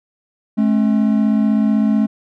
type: tone pair together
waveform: triangle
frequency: 214.1 / 270 Hz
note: A3 / C#4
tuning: -47 / -45 cents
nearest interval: major third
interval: 402 cents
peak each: -11 / -17 dBFS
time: 0.57-2.07 s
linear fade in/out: 20 ms
effects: none